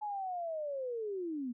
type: linear sweep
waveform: sine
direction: down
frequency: 855 to 230.9 Hz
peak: -35 dBFS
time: 0.01-1.53 s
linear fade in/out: 20 ms
effects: none